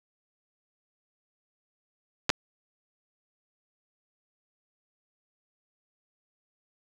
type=clicks; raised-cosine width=0.2 ms; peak=-5 dBFS; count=2; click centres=2.294 / 2.301 s; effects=none